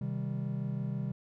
triangle chord, C minor, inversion none, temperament just, 130.81 / 156.98 / 196.22 Hz, C3 / Eb3 / G3, 0 / +16 / +2 cents, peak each -33 / -36 / -35 dBFS, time 0.01-1.12 s, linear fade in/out 5 ms, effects none

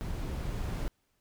brown noise with level ramp, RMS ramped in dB -36 to -33 dBFS, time 0.01-0.88 s, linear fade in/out 0 ms, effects pink hiss -75 dBFS RMS until 1.2 s

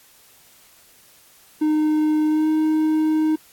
triangle tone with pitch glide, 307 to 311.8 Hz, D#4 to D#4, -23 to +4 cents, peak -14 dBFS, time 1.61-3.36 s, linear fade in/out 10 ms, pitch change +27 cents, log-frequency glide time 2.27-2.48 s, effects white hiss -52 dBFS RMS until 3.52 s + AAC 64 kbps

